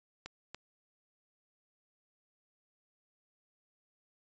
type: clicks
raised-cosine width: 0.2 ms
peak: -25 dBFS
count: 2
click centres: 0.26 / 0.546 s
effects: resampled to 16000 Hz